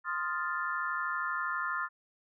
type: chord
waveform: sine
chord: F dominant seventh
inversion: second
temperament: equal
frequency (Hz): 1046.5 / 1244.5 / 1396.9 / 1760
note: C6 / Eb6 / F6 / A6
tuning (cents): 0 / 0 / 0 / 0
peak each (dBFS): -37 / -37 / -35 / -37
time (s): 0.04-1.89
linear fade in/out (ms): 50
effects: none